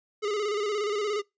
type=tone with vibrato; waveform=square; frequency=416.2 Hz; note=G#4; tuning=4 cents sharp; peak=-27 dBFS; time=0.22-1.22 s; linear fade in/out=20 ms; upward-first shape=square; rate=17 Hz; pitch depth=49 cents each way; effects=noise-tail reverb RT60 0.2 s tail -24 dB re dry + resampled to 16000 Hz